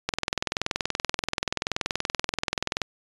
click train, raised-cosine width 0.2 ms, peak -7 dBFS, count 58, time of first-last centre 0.09-2.817 s, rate 20.9 Hz, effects resampled to 22050 Hz

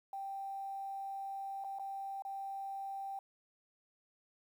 sine tone with dropouts, 784 Hz, G5, in tune, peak -39 dBFS, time 0.13-3.19 s, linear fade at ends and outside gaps 2 ms, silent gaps 1.64-1.645 / 1.787-1.795 / 2.222-2.25 s, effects 11-bit

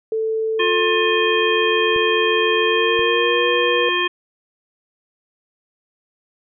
sine tone with pitch glide, 442.1 to 482.1 Hz, A4 to B4, +8 to -42 cents, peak -18 dBFS, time 0.12-3.89 s, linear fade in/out 2 ms, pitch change +150 cents, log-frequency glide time 2.63-3.48 s
harmonic tone, 355.2 Hz, F4, 29 cents sharp, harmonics 1 / 3 / 5 / 7 / 9, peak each -23 / -23 / -23 / -23 / -23 dBFS, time 0.59-4.08 s, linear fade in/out 10 ms
clicks, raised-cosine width 5 ms, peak -24 dBFS, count 2, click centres 1.962 / 2.993 s
effects none

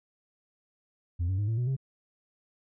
sine tone with pitch steps, 86.7 / 94.55 / 103.1 / 112.44 / 122.61 / 133.71 Hz, F2 / F#2 / G#2 / A2 / B2 / C3, -12 / +38 / -12 / +38 / -12 / +38 cents, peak -23 dBFS, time 1.19-1.766 s, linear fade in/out 20 ms, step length 96 ms, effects tanh soft clip ceiling -25 dBFS

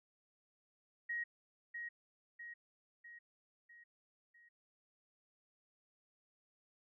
sine tone with echo, 1888 Hz, A#6, 22 cents sharp, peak -37 dBFS, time 1.09-1.24 s, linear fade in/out 10 ms, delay 650 ms, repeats 5, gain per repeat -5 dB, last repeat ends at 4.49 s, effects none

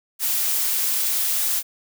blue noise, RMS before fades -22 dBFS, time 0.19-1.63 s, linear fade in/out 50 ms, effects none

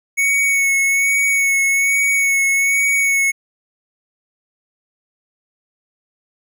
square tone with vibrato, 2217 Hz, C#7, in tune, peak -14 dBFS, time 0.17-3.32 s, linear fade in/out 20 ms, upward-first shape sine, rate 1.2 Hz, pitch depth 22 cents each way, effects none

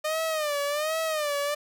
sawtooth tone with vibrato, 607 Hz, D#5, 43 cents flat, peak -22 dBFS, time 0.04-1.55 s, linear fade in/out 10 ms, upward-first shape sine, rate 1.3 Hz, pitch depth 110 cents each way, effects none

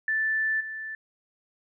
sine tone with level steps, 1760 Hz, A6, in tune, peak -23 / -33 dBFS, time 0.08-0.95 s, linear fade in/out 2 ms, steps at 0.6 s, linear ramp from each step 10 ms, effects none

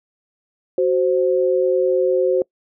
sine tone pair together, 372.5 / 523.3 Hz, F#4 / C5, +12 / 0 cents, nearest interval tritone, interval 588 cents, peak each -17 dBFS, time 0.78-2.42 s, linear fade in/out 2 ms, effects noise-tail reverb RT60 0.1 s tail -25 dB re dry

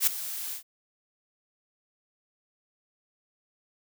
blue noise with ADSR envelope, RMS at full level -20 dBFS, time 0-0.63 s, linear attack 69 ms, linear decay 9 ms, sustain -15 dB, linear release 99 ms, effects none

